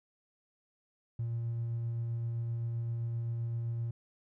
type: tone with tremolo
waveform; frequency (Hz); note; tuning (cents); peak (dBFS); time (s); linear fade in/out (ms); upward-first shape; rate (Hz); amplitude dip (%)
triangle; 116.54; A#2; 0; -28; 1.19-3.91; 5; sine; 7.7; 25
effects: tanh soft clip ceiling -28 dBFS